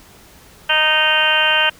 harmonic tone, 310 Hz, D#4, 6 cents flat, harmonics 2 / 3 / 4 / 5 / 6 / 7 / 8 / 9 / 10, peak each -24 / -22 / -26 / -18 / -24 / -30 / -22 / -18 / -19 dBFS, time 0.69-1.7 s, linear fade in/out 10 ms, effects pink hiss -45 dBFS RMS until 1.79 s

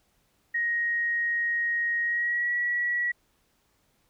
sine tone with pitch glide, 1878 to 1930.8 Hz, A#6 to B6, +12 to -40 cents, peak -24 dBFS, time 0.54-3.12 s, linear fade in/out 10 ms, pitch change +48 cents, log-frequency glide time 2.02-2.53 s, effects pink hiss -69 dBFS RMS until 4.09 s

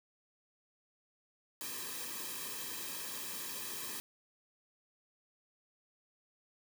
white noise with comb filter, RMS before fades -42 dBFS, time 1.61-4 s, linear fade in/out 0 ms, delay 1.4 ms, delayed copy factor -0.8, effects none

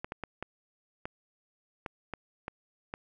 clicks, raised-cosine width 0.5 ms, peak -21 dBFS, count 9, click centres 0.045 / 0.121 / 0.237 / 0.426 / 1.055 / 1.862 / 2.137 / 2.481 / 2.939 s, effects none

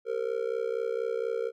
triangle tone with amplitude modulation, 461 Hz, A#4, 19 cents flat, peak -22 dBFS, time 0.05-1.52 s, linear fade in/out 50 ms, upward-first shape sine, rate 64.2 Hz, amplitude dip 95%, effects none

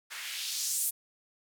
blue noise with band-pass filter sweep, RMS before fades -34 dBFS, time 0.1-0.91 s, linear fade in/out 20 ms, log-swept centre 1500 to 11000 Hz, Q 1.6, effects none

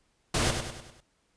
pink noise with echo, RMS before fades -26 dBFS, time 0.34-0.51 s, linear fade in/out 5 ms, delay 99 ms, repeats 5, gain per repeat -6 dB, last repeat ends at 1.005 s, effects pink hiss -71 dBFS RMS until 1.36 s + resampled to 22050 Hz

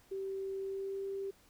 sine tone with pitch glide, 387.4 to 391.9 Hz, G4 to G4, -20 to 0 cents, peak -36 dBFS, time 0.11-1.31 s, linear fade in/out 10 ms, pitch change +20 cents, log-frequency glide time 0.56-1.05 s, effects pink hiss -65 dBFS RMS until 1.49 s

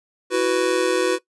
square chord, E suspended second, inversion none, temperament just, 329.6 / 370.8 / 494.4 Hz, E4 / F#4 / B4, 0 / +4 / +2 cents, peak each -26 / -21 / -22 dBFS, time 0.3-1.19 s, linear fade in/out 50 ms, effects noise-tail reverb RT60 0.1 s tail -18 dB re dry + resampled to 24000 Hz

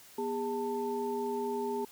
sine tone cluster, 243 / 407.5 / 888 Hz, B3 / G#4 / A5, -28 / -33 / +16 cents, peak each -38 / -33 / -37 dBFS, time 0.18-1.85 s, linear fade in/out 5 ms, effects white hiss -55 dBFS RMS until 1.91 s

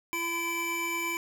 square tone cluster, 339.5 / 1010 / 2324 Hz, F4 / B5 / D7, -49 / +39 / -19 cents, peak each -38 / -36 / -32 dBFS, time 0.13-1.17 s, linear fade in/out 0 ms, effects none

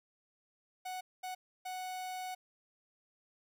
45% pulse tone bursts at uneven times, 740 Hz, F#5, in tune, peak -39 dBFS, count 3, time 0.85-1.01 / 1.23-1.35 / 1.65-2.35 s, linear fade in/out 10 ms, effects none

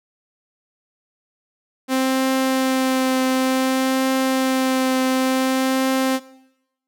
sawtooth tone with vibrato, 261.6 Hz, C4, in tune, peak -13 dBFS, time 1.88-6.2 s, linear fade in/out 50 ms, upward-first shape triangle, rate 0.56 Hz, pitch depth 14 cents each way, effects noise-tail reverb RT60 0.9 s tail -20 dB re dry

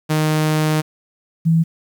sawtooth / sine tone pair in turn, 154.8 / 163.86 Hz, D#3 / E3, -9 / -10 cents, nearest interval minor second, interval 99 cents, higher second, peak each -11 / -11 dBFS, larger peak neither, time 0.09-0.82 / 1.45-1.64 s, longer first, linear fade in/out 20 ms, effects 8-bit

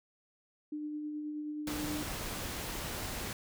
sine tone with tremolo, 300.3 Hz, D4, 39 cents sharp, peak -35 dBFS, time 0.72-2.03 s, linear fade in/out 5 ms, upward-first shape sine, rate 9.4 Hz, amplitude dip 25%
pink noise, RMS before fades -39 dBFS, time 1.67-3.33 s, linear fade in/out 2 ms
effects none

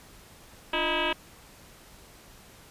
sine tone with frequency modulation, 991 Hz, B5, 6 cents sharp, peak -24 dBFS, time 0.73-1.13 s, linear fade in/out 5 ms, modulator 322 Hz, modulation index 6.8, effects pink hiss -52 dBFS RMS until 2.7 s + resampled to 32000 Hz

